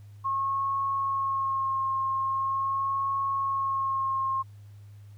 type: tone with vibrato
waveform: sine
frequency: 1082 Hz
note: C#6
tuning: 42 cents flat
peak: -25 dBFS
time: 0.24-4.43 s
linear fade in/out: 20 ms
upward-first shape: sine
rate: 0.42 Hz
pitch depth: 20 cents each way
effects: added 102 Hz sine -45 dBFS peak until 5.17 s + pink hiss -66 dBFS RMS until 5.17 s